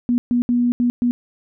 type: tone bursts at uneven times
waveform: sine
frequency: 242.3 Hz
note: B3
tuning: 33 cents flat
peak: -14 dBFS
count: 5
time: 0.09-0.18 / 0.31-0.42 / 0.49-0.72 / 0.8-0.9 / 1.02-1.11 s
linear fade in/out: 0 ms
effects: none